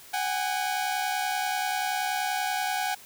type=tone pair together; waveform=sawtooth; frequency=748.6 / 819 Hz; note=F#5 / G#5; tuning=+20 / -24 cents; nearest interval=major second; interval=156 cents; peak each=-25 / -26 dBFS; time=0.13-2.95 s; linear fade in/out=10 ms; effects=white hiss -49 dBFS RMS until 3.05 s